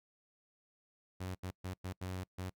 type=tone bursts at uneven times; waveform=sawtooth; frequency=92.5 Hz; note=F#2; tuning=in tune; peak=-35 dBFS; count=6; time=1.2-1.35 / 1.43-1.51 / 1.64-1.74 / 1.84-1.93 / 2.01-2.24 / 2.38-2.5 s; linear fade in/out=10 ms; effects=noise-tail reverb RT60 0.1 s tail -26 dB re dry